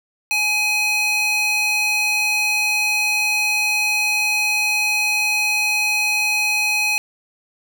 square tone with high-pass filter, 839 Hz, G#5, 17 cents sharp, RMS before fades -19 dBFS, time 0.31-6.98 s, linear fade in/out 0 ms, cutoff 2100 Hz, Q 2.4, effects none

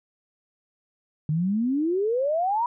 sine exponential sweep, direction up, 147.5 to 984 Hz, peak -21 dBFS, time 1.29-2.66 s, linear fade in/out 2 ms, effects none

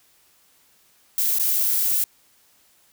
violet noise with dropouts, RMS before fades -21 dBFS, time 1.18-2.04 s, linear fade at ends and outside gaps 2 ms, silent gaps 1.387-1.396 s, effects white hiss -59 dBFS RMS until 2.92 s

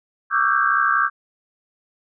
sine tone cluster, 1137 / 1209 / 1339 / 1536 / 1600 Hz, C#6 / D6 / E6 / G6 / G6, +44 / +50 / +27 / -36 / +35 cents, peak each -22 dBFS, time 0.3-1.1 s, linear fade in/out 50 ms, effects none

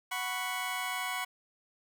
20% pulse chord, F# suspended fourth, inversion none, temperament just, 740 / 986.7 / 1110 Hz, F#5 / B5 / C#6, 0 / -2 / +2 cents, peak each -33 dBFS, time 0.11-1.25 s, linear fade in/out 10 ms, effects none

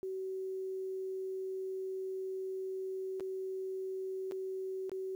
sine tone with dropouts, 379.2 Hz, F#4, 43 cents sharp, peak -36 dBFS, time 0.03-5.15 s, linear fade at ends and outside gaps 0 ms, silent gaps 3.198-3.206 / 4.312-4.32 / 4.895-4.917 s, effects 11-bit

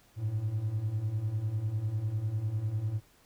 triangle beating tone pair, 101.1 / 111.1 Hz, G#2 / A2, -46 / +17 cents, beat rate 10 Hz, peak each -33 / -28 dBFS, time 0.16-3.01 s, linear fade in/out 50 ms, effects tanh soft clip ceiling -21 dBFS + pink hiss -63 dBFS RMS until 3.25 s

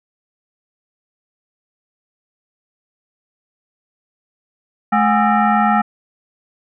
sine tone with frequency modulation, 301.7 Hz, D4, 47 cents sharp, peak -11 dBFS, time 4.92-5.82 s, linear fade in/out 10 ms, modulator 516 Hz, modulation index 2.4, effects none

